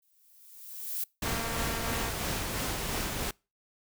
violet noise with exponential growth, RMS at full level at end -31 dBFS, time 0.02-1.04 s, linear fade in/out 5 ms, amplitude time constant 220 ms
pink noise with tremolo, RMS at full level -32 dBFS, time 1.22-3.31 s, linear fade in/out 5 ms, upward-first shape sine, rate 3 Hz, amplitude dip 25%
click train, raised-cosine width 0.5 ms, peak -24 dBFS, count 191, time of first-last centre 1.26-2.09 s, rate 229 Hz
effects noise-tail reverb RT60 0.3 s tail -26 dB re dry

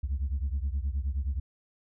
sine beating tone pair, 65.41 / 74.91 Hz, C2 / D2, 0 / +35 cents, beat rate 9.5 Hz, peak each -28 / -30 dBFS, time 0.03-1.4 s, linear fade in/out 10 ms, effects tanh soft clip ceiling -24 dBFS

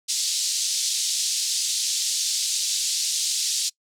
pink band-pass noise, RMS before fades -25 dBFS, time 0.08-3.7 s, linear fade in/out 20 ms, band 4000 to 8600 Hz, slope 24 dB/octave, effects noise-tail reverb RT60 0.1 s tail -24 dB re dry

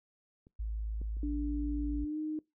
clicks, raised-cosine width 3 ms, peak -44 / -34 / -43 dBFS, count 3, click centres 0.469 / 1.016 / 1.169 s
sine tone, 53.9 Hz, A1, 35 cents flat, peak -33 dBFS, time 0.59-2.05 s, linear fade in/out 10 ms
sine tone with pitch glide, 293.2 to 308.5 Hz, D4 to D#4, -3 to -15 cents, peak -33 dBFS, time 1.23-2.39 s, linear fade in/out 2 ms, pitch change +88 cents, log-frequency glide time 2-2.18 s
effects noise-tail reverb RT60 0.2 s tail -23 dB re dry

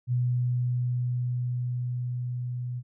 sine tone with level ramp, 123.47 Hz, B2, in tune, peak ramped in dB -22 to -30 dBFS, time 0.07-2.83 s, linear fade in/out 50 ms, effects none

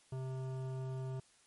sine tone with hard clipping, 130.9 Hz, C3, 1 cent sharp, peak -40 dBFS, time 0.12-1.2 s, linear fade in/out 5 ms, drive 14 dB, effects white hiss -67 dBFS RMS until 1.46 s + MP3 48 kbps

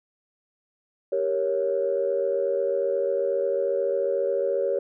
sine chord, G diminished, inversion none, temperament equal, 392 / 466.2 / 554.4 Hz, G4 / Bb4 / Db5, 0 / 0 / 0 cents, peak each -27 / -27 / -24 dBFS, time 1.12-4.79 s, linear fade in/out 5 ms, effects tanh soft clip ceiling -13 dBFS

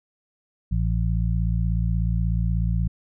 harmonic tone, 56.5 Hz, A1, 47 cents sharp, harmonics 1 / 2 / 3, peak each -22 / -25 / -27 dBFS, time 0.71-2.88 s, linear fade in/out 10 ms, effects none

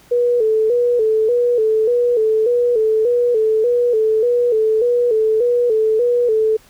sine tone with vibrato, 460.3 Hz, A#4, 22 cents flat, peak -12 dBFS, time 0.11-6.57 s, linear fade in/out 10 ms, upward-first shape square, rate 1.7 Hz, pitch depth 88 cents each way, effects pink hiss -49 dBFS RMS until 6.69 s

